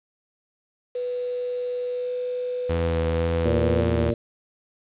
sine tone with pitch glide, 493.9 to 496.8 Hz, B4 to B4, 0 to +10 cents, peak -25 dBFS, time 0.95-3.81 s, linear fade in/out 5 ms, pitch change +10 cents, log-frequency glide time 1.89-2.13 s
sawtooth tone with vibrato, 82.41 Hz, E2, in tune, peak -19 dBFS, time 2.69-4.11 s, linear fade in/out 10 ms, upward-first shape sine, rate 2 Hz, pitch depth 39 cents each way
harmonic tone, 116.2 Hz, A#2, 5 cents flat, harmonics 1 / 2 / 3 / 4 / 5, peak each -28 / -28 / -28 / -28 / -28 dBFS, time 3.45-4.14 s, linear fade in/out 5 ms
effects resampled to 8000 Hz + 8-bit

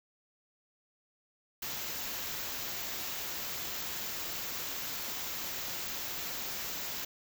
white band-stop noise, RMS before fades -38 dBFS, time 1.62-7.05 s, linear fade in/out 5 ms, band 7600 to 12000 Hz, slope 96 dB/octave, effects none

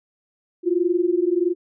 sine tone pair together, 341.1 / 362.5 Hz, F4 / F#4, -41 / -35 cents, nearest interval minor second, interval 106 cents, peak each -20 dBFS, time 0.63-1.55 s, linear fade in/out 50 ms, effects none

